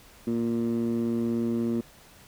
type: tone with band-pass filter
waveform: 15% pulse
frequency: 116.54 Hz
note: A#2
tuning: in tune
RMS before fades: -27 dBFS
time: 0.27-1.81 s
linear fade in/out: 5 ms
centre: 270 Hz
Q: 3.5
effects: pink hiss -53 dBFS RMS until 2.27 s